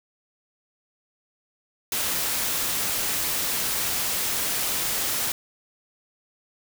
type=noise; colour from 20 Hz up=white; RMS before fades=-26 dBFS; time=1.92-5.32 s; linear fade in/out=2 ms; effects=none